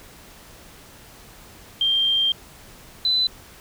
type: tone pair in turn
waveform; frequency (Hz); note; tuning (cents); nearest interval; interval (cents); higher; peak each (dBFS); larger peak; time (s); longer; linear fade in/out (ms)
sine; 3177 / 4012; G7 / B7; +23 / +26; major third; 403; second; -17; neither; 1.81-2.32 / 3.05-3.27; first; 2
effects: pink hiss -46 dBFS RMS until 3.6 s